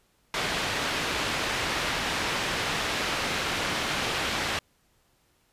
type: low-pass noise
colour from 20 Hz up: white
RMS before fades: -29 dBFS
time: 0.34-4.59 s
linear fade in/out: 2 ms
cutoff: 3100 Hz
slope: 12 dB/octave
effects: pink hiss -67 dBFS RMS until 5.52 s + resampled to 32000 Hz